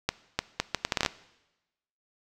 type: accelerating click train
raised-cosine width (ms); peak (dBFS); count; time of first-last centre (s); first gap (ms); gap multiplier
0.2; -7; 11; 0.09-1.062; 300; 0.7
effects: noise-tail reverb RT60 1.0 s tail -19 dB re dry

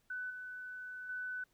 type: tone with level steps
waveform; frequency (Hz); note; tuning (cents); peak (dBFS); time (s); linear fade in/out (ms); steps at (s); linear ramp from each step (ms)
sine; 1499; F#6; +22; -38 / -43 / -38; 0.1-1.44; 5; 0.3 / 1.09; 5
effects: pink hiss -75 dBFS RMS until 1.53 s

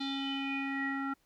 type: tone with low-pass filter sweep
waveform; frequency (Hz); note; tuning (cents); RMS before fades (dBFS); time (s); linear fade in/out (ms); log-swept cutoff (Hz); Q
square; 273.5; C#4; -23; -35; 0-1.14; 10; 3900 to 1500; 8.4
effects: pink hiss -72 dBFS RMS until 1.25 s

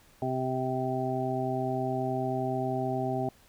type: harmonic tone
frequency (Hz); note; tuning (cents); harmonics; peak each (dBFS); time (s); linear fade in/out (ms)
129.5; C3; -17; 1 / 2 / 3 / 5 / 6; -34 / -34 / -34 / -34 / -34; 0.22-3.29; 2
effects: pink hiss -60 dBFS RMS until 3.48 s

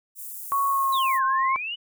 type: high-pass noise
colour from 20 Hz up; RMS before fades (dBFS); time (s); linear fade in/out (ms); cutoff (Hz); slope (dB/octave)
white; -37; 0.15-1.2; 50; 8600; 24
type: tone with pitch glide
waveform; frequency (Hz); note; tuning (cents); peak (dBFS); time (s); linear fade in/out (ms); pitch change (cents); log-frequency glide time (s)
sine; 1108.7 to 1063.5; C#6 to C6; 0 to +28; -20; 0.52-1.56; 0; -72; 0.65-1.01
type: exponential two-way sweep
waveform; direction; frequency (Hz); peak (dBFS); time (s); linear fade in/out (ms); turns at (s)
sine; down then up; 4098 to 1482 to 3008; -28; 0.92-1.76; 20; 1.24
effects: none

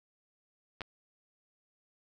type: clicks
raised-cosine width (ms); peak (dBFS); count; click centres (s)
0.3; -23; 2; 0.808 / 0.817
effects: none

